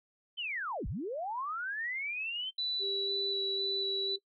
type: linear two-way sweep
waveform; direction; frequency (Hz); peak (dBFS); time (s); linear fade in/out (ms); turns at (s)
sine; down then up; 3136 to 31.31 to 3136; -34; 0.37-2.51; 20; 0.87
type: tone with vibrato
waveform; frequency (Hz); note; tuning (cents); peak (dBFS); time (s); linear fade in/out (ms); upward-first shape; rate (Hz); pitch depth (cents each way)
sine; 3951; B7; 0; -32; 2.58-4.16; 5; square; 2; 10
type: tone with pitch glide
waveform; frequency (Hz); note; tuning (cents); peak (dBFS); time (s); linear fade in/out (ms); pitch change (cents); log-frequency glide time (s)
sine; 395.1 to 391.7; G4 to G4; +14 to -1; -37; 2.79-4.19; 50; -15; 3.35-3.42
effects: noise-tail reverb RT60 0.1 s tail -19 dB re dry